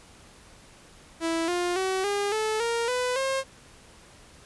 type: tone with pitch steps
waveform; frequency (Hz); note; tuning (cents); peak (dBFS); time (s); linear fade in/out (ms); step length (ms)
sawtooth; 329.4 / 353 / 378.4 / 405.5 / 434.6 / 465.8 / 499.3 / 535.1; E4 / F4 / F#4 / G#4 / A4 / A#4 / B4 / C5; -1 / +19 / +39 / -41 / -21 / -1 / +19 / +39; -21; 1.2-3.44; 50; 280
effects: pink hiss -52 dBFS RMS until 4.45 s + resampled to 24000 Hz